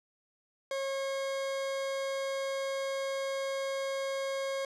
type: tone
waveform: 40% pulse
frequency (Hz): 543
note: C#5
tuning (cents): -36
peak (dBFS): -31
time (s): 0.71-4.65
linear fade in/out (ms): 2
effects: low-pass 8000 Hz 12 dB/octave